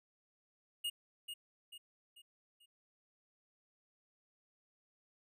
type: tone with echo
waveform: square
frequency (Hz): 2858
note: F7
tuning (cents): +39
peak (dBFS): -36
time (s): 0.84-0.9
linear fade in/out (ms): 10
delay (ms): 440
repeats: 4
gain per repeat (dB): -7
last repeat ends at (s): 2.66
effects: none

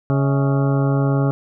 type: harmonic tone with a mistuned harmonic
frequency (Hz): 138.7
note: C#3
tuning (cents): +1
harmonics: 1 / 2 / 3 / 4 / 5 / 6 / 8 / 9 / 10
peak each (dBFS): -16 / -22 / -26 / -28 / -30 / -32 / -34 / -35 / -36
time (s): 0.1-1.31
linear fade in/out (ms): 0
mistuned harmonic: 5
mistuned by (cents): -97
effects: none

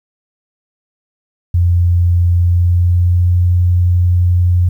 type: tone with pitch glide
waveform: sine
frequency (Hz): 87.31 to 88.84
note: F2 to F2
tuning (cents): 0 to +30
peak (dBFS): -8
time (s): 1.54-4.69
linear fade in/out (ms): 5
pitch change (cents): +30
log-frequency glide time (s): 2.33-3.38
effects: 8-bit

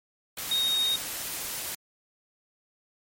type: tone in noise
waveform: sine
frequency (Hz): 3729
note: A#7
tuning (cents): 0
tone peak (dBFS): -23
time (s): 0.51-0.96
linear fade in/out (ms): 5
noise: white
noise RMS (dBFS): -34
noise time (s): 0.37-1.75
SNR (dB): +8
effects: MP3 64 kbps

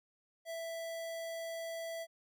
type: tone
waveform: square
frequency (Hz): 661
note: E5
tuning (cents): +5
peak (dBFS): -40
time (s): 0.45-2.07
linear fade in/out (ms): 50
effects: none

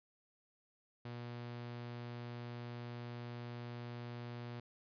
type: tone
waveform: sawtooth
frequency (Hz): 120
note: B2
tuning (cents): -49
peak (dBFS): -40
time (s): 1.05-4.6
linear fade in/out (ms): 5
effects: resampled to 11025 Hz

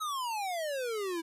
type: exponential sweep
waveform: square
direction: down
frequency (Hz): 1300 to 321.9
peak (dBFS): -33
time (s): 0-1.22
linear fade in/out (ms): 20
effects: resampled to 32000 Hz

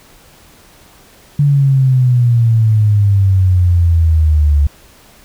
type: exponential sweep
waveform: sine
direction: down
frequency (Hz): 145.6 to 71.2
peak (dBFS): -7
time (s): 1.39-4.67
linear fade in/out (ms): 5
effects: pink hiss -44 dBFS RMS until 5.24 s

